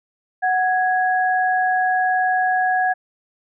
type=tone pair together; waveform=sine; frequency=740 / 1661.2 Hz; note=F#5 / G#6; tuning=0 / 0 cents; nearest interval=octave + major second; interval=1400 cents; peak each=-17 / -21 dBFS; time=0.42-2.94 s; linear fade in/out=20 ms; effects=none